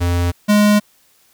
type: tone pair in turn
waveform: square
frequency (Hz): 87.31 / 208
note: F2 / G#3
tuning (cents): 0 / +3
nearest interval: octave + minor third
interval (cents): 1503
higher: second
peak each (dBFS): -15 / -10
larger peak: second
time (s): 0-0.32 / 0.48-0.8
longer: neither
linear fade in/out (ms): 20
effects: white hiss -55 dBFS RMS until 1.33 s